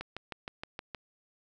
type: click train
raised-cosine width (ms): 0.3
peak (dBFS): -22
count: 7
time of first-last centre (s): 0.01-0.948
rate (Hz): 6.4
effects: none